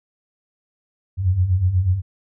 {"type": "beating tone pair", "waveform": "sine", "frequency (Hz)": [86, 94.2], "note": ["F2", "F#2"], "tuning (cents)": [-26, 32], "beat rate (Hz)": 8.2, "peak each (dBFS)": [-22, -16], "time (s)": [1.17, 2.02], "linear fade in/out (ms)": 50, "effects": []}